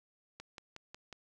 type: click train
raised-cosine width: 0.2 ms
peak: -29 dBFS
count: 5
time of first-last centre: 0.4-1.127 s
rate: 5.5 Hz
effects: none